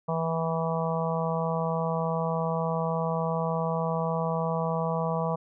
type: harmonic tone with a mistuned harmonic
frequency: 163.4 Hz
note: E3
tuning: 15 cents flat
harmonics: 1 / 3 / 4 / 5 / 6 / 7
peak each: -29 / -32 / -32 / -36 / -34 / -36 dBFS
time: 0.08-5.36 s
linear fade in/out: 10 ms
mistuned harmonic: 1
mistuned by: +16 cents
effects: none